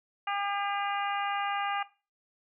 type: harmonic tone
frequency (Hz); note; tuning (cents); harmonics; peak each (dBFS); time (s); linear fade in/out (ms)
402.7; G4; +47; 2 / 3 / 4 / 5 / 6 / 7; -32 / -34 / -39 / -41 / -40 / -40; 0.27-1.83; 5
effects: noise-tail reverb RT60 0.3 s tail -17 dB re dry